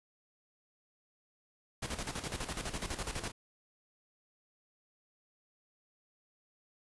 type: noise with tremolo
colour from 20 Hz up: pink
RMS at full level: -37 dBFS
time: 1.82-3.32 s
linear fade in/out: 10 ms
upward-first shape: square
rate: 12 Hz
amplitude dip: 65%
effects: resampled to 24000 Hz